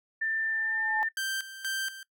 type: tone with pitch glide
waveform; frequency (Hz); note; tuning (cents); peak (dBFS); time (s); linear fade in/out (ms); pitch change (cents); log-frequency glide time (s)
sine; 1784 to 1795.4; A6 to A6; +23 to +34; -27; 0.21-1.09; 10; +11; 0.61-0.78
type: tone with exponential growth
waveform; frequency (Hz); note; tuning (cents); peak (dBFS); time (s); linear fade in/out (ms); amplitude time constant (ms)
sine; 858; A5; -44; -26; 0.38-1.03; 0; 140
type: tone with tremolo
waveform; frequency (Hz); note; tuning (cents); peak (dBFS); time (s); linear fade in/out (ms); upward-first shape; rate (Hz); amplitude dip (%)
sawtooth; 1568; G6; 0; -26; 1.17-2.03; 2; square; 2.1; 75
effects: noise-tail reverb RT60 0.1 s tail -20 dB re dry